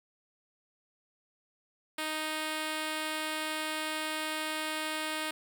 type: tone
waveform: 5% pulse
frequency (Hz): 311.1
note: D#4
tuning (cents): 0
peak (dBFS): -21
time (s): 1.98-5.31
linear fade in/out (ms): 5
effects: none